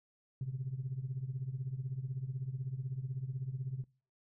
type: tone with tremolo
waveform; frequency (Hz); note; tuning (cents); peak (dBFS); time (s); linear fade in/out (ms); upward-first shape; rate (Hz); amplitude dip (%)
sine; 130.81; C3; 0; -31; 0.41-3.84; 2; triangle; 16; 90
effects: noise-tail reverb RT60 0.4 s tail -24 dB re dry + tanh soft clip ceiling -30 dBFS